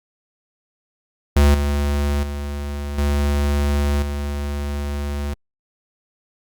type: tone with level steps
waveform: square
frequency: 72 Hz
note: D2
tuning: 34 cents flat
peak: -11 / -18 / -25 / -17 / -23 dBFS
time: 1.36-5.34 s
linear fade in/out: 5 ms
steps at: 1.54 / 2.23 / 2.98 / 4.02 s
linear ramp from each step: 5 ms
effects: Opus 48 kbps